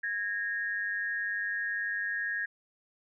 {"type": "tone pair together", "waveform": "sine", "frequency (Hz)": [1648, 1849.8], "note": ["G#6", "A#6"], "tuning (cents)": [-14, -14], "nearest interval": "major second", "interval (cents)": 200, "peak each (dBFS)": [-32, -34], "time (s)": [0.03, 2.46], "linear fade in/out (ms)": 10, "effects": []}